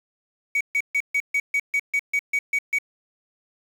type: tone bursts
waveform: sine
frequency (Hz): 2252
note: C#7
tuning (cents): +27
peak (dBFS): -16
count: 12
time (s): 0.55-2.786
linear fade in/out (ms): 5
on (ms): 58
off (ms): 140
effects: tanh soft clip ceiling -18 dBFS + 7-bit